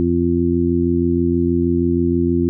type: harmonic tone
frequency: 86.3 Hz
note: F2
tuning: 20 cents flat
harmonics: 1 / 2 / 3 / 4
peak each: -22 / -22 / -18 / -18 dBFS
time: 0-2.49 s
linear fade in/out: 0 ms
effects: none